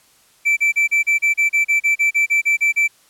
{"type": "tone bursts", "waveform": "triangle", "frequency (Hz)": 2329, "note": "D7", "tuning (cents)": -15, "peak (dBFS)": -11, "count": 16, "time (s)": [0.45, 2.88], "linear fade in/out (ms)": 20, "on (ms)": 120, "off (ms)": 34, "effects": ["white hiss -54 dBFS RMS until 3.09 s", "low-pass 12000 Hz 12 dB/octave"]}